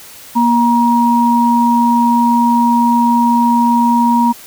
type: tone pair together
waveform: sine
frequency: 237 / 948 Hz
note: A#3 / A#5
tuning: +29 / +29 cents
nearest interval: 2 octaves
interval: 2400 cents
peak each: -11 dBFS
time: 0.35-4.33 s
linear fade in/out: 20 ms
effects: white hiss -36 dBFS RMS until 4.46 s